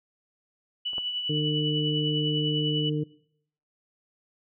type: tone with tremolo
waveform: sine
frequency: 2960 Hz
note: F#7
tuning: in tune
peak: -26 dBFS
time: 0.85-2.9 s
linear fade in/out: 10 ms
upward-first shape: triangle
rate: 10 Hz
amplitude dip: 50%
type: clicks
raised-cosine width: 1 ms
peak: -35 / -25 dBFS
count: 2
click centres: 0.933 / 0.982 s
type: harmonic tone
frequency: 151 Hz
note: D3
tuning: 48 cents sharp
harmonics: 1 / 2 / 3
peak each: -27 / -30 / -32 dBFS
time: 1.29-3.04 s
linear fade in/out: 10 ms
effects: noise-tail reverb RT60 0.7 s tail -22 dB re dry